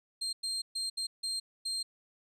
35% pulse tone bursts at uneven times, 4186 Hz, C8, in tune, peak -31 dBFS, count 6, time 0.21-0.33 / 0.43-0.62 / 0.75-0.9 / 0.97-1.07 / 1.23-1.4 / 1.65-1.83 s, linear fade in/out 10 ms, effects resampled to 32000 Hz

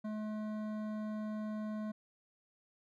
triangle tone with hard clipping, 214.1 Hz, A3, 47 cents flat, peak -39 dBFS, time 0.04-1.92 s, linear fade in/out 10 ms, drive 16 dB, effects none

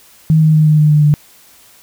sine tone with pitch steps, 157.9 / 156.27 / 154.65 / 153.05 / 151.47 / 149.9 / 148.35 Hz, D#3 / D#3 / D#3 / D#3 / D#3 / D3 / D3, +26 / +8 / -10 / -28 / -46 / +36 / +18 cents, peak -6 dBFS, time 0.3-1.14 s, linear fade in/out 0 ms, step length 120 ms, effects white hiss -45 dBFS RMS until 1.82 s

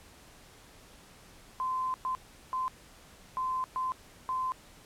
sine tone bursts at uneven times, 1032 Hz, C6, 24 cents flat, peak -29 dBFS, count 6, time 1.6-1.94 / 2.05-2.15 / 2.53-2.68 / 3.37-3.64 / 3.76-3.92 / 4.29-4.52 s, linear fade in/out 0 ms, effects pink hiss -55 dBFS RMS until 4.85 s + low-pass 12000 Hz 12 dB/octave

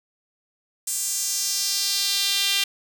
sawtooth tone with high-pass filter sweep, 396.3 Hz, G4, 19 cents sharp, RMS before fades -24 dBFS, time 0.87-2.64 s, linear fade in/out 5 ms, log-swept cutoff 7900 to 3100 Hz, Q 2.3, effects none

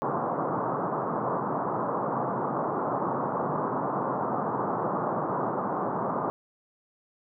white band-pass noise, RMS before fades -29 dBFS, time 0.02-6.3 s, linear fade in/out 0 ms, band 120 to 1200 Hz, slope 48 dB/octave, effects none

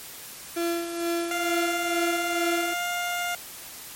35% pulse tone with tremolo, 340.1 Hz, F4, 46 cents flat, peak -22 dBFS, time 0.56-2.74 s, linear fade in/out 10 ms, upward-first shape sine, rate 2.2 Hz, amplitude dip 60%
15% pulse tone with pitch glide, 698 to 704.5 Hz, F5 to F5, -1 to +15 cents, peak -20 dBFS, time 1.31-3.35 s, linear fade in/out 2 ms, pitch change +16 cents, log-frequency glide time 2.52-2.86 s
effects white hiss -41 dBFS RMS until 3.95 s + MP3 64 kbps

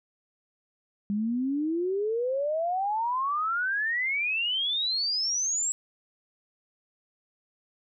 sine exponential sweep, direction up, 199.4 to 7770 Hz, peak -25 dBFS, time 1.1-5.72 s, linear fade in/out 0 ms, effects none

